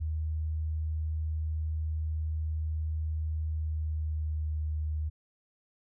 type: tone with pitch glide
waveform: sine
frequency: 78.3 to 76.87 Hz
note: D#2 to D#2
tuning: +11 to -20 cents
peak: -29 dBFS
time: 0-5.1 s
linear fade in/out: 20 ms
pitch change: -31 cents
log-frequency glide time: 3.44-4.63 s
effects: none